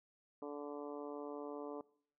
harmonic tone, 145.5 Hz, D3, 16 cents flat, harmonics 2 / 3 / 4 / 5 / 6 / 7 / 8, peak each -47 / -46 / -50 / -55 / -56 / -55 / -58 dBFS, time 0.42-1.81 s, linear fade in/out 2 ms, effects noise-tail reverb RT60 0.6 s tail -22 dB re dry

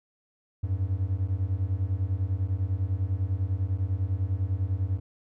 triangle beating tone pair, 89.6 / 99.6 Hz, F2 / G2, +45 / +28 cents, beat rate 10 Hz, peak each -26 dBFS, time 0.63-5 s, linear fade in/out 10 ms, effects none

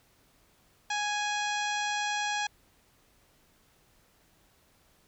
harmonic tone, 830.6 Hz, G#5, in tune, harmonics 1 / 2 / 3 / 4 / 5 / 6 / 7 / 8 / 9, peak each -32 / -34 / -37 / -38 / -42 / -47 / -41 / -50 / -47 dBFS, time 0.9-2.47 s, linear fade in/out 5 ms, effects pink hiss -65 dBFS RMS until 5.07 s

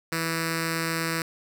5% pulse tone with notch filter, 164 Hz, E3, 9 cents flat, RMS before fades -28 dBFS, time 0.12-1.22 s, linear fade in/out 2 ms, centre 770 Hz, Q 0.94, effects none

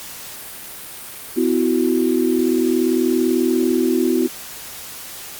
sine chord, B suspended fourth, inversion none, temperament equal with one note detuned, 252 / 329.6 / 370 Hz, B3 / E4 / F#4, +35 / 0 / 0 cents, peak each -19 dBFS, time 1.36-4.28 s, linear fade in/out 20 ms, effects white hiss -34 dBFS RMS until 5.39 s + Opus 48 kbps

